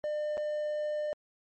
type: tone with dropouts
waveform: triangle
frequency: 601 Hz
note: D5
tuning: 40 cents sharp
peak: -28 dBFS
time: 0.04-1.13 s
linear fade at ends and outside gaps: 0 ms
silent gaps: 0.371-0.378 s
effects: MP3 32 kbps